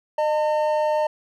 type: tone pair together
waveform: triangle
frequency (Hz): 610 / 901.6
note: D#5 / A5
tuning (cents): -34 / +42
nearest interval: perfect fifth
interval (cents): 676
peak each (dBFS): -18 / -22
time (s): 0.18-1.07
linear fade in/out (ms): 5
effects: none